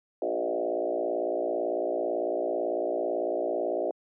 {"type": "tone with frequency modulation", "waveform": "sine", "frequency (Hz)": 493.9, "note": "B4", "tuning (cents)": 0, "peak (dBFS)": -25, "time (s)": [0.22, 3.91], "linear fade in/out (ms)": 2, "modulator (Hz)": 58, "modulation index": 3.2, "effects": ["high-pass 300 Hz 12 dB/octave"]}